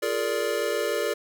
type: chord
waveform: square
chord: Bb dominant seventh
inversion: second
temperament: just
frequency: 349.6 / 419.5 / 466.2 / 582.7 Hz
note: F4 / Ab4 / Bb4 / D5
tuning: +2 / +17 / 0 / -14 cents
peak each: -35 / -30 / -30 / -30 dBFS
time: 0.02-1.14 s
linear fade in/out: 10 ms
effects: none